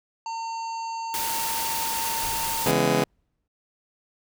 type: harmonic tone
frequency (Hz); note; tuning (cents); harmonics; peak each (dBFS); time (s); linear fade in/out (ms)
910; A#5; -42; 1 / 3 / 5 / 7 / 8; -29 / -44 / -43 / -48 / -51; 0.26-2.68; 2
type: noise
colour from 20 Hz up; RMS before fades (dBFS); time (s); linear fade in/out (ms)
white; -29; 1.14-2.71; 0
type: noise with exponential decay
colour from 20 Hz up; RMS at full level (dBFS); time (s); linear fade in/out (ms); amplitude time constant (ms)
brown; -37; 2.23-3.48; 5; 270
type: chord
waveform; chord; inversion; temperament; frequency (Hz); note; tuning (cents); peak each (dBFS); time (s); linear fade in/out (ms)
15% pulse; C# minor seventh; none; just; 138.59 / 166.31 / 207.9 / 249.5; C#3 / E3 / G#3 / B3; 0 / +16 / +2 / +18; -20; 2.66-3.04; 2
effects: none